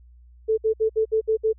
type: tone bursts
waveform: sine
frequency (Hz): 440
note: A4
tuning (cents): 0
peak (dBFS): -17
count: 7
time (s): 0.48-1.531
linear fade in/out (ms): 20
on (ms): 97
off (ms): 62
effects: added 60 Hz sine -47 dBFS peak until 1.58 s